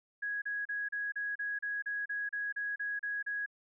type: tone bursts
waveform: sine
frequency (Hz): 1661.2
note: G#6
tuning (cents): 0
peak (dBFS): -33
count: 14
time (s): 0.22-3.462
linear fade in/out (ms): 10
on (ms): 200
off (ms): 34
effects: none